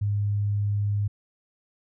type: tone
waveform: sine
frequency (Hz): 102.5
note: G#2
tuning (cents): -22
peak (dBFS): -22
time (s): 0.01-1.08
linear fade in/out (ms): 10
effects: none